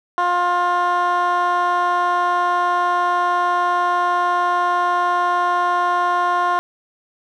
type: tone with band-pass filter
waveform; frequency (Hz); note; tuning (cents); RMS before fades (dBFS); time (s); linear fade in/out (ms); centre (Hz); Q
15% pulse; 353.7; F4; +22; -18; 0.18-6.59; 0; 1000; 2.1
effects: none